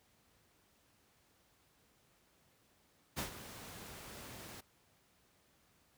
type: noise with ADSR envelope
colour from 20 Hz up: pink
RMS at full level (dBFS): -37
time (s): 3.16-4.61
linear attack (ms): 28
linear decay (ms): 110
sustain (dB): -13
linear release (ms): 10
effects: pink hiss -71 dBFS RMS until 5.97 s + high-pass 60 Hz 12 dB/octave